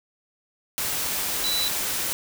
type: tone in noise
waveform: sine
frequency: 3965 Hz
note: B7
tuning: 6 cents sharp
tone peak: -24 dBFS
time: 1.44-1.68 s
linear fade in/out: 0 ms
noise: white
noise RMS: -27 dBFS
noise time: 0.78-2.13 s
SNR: 0 dB
effects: none